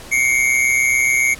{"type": "tone pair together", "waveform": "square", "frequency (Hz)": [2133, 2260], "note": ["C7", "C#7"], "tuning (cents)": [33, 33], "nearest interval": "minor second", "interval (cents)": 100, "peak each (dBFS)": [-17, -17], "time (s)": [0.11, 1.35], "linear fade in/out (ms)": 20, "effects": ["pink hiss -37 dBFS RMS until 1.39 s", "low-pass 12000 Hz 12 dB/octave"]}